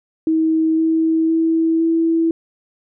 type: tone with pitch steps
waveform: sine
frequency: 319.7 / 322.7 / 325.7 / 328.7 Hz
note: D#4 / E4 / E4 / E4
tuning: +47 / -37 / -21 / -5 cents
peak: -13 dBFS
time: 0.27-2.31 s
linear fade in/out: 2 ms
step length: 510 ms
effects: none